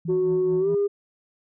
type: tone with tremolo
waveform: sine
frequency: 165.2 Hz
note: E3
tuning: 4 cents sharp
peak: -25 dBFS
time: 0.05-0.75 s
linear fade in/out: 5 ms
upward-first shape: triangle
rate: 4.6 Hz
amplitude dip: 80%
type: tone with pitch glide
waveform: sine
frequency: 368.9 to 404.6 Hz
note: F#4 to G#4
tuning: -5 to -45 cents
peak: -18 dBFS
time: 0.08-0.88 s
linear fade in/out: 20 ms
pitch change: +160 cents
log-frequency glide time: 0.59-0.7 s
effects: tanh soft clip ceiling -15 dBFS